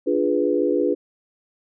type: chord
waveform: sine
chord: D diminished seventh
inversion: none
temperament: equal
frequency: 293.7 / 349.2 / 415.3 / 493.9 Hz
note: D4 / F4 / Ab4 / Cb5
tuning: 0 / 0 / 0 / 0 cents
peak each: -23 dBFS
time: 0.06-0.95 s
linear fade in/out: 20 ms
effects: none